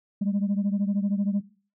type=beating tone pair; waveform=sine; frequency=197.9 / 210.9 Hz; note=G3 / G#3; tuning=+17 / +27 cents; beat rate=13 Hz; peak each=-23 / -25 dBFS; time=0.21-1.41 s; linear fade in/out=10 ms; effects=noise-tail reverb RT60 0.4 s tail -18 dB re dry + tanh soft clip ceiling -19 dBFS